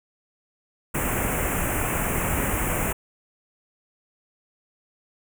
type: band-stop noise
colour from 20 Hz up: pink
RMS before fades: -25 dBFS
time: 0.94-2.93 s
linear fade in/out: 10 ms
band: 2700 to 7100 Hz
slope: 48 dB/octave
effects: none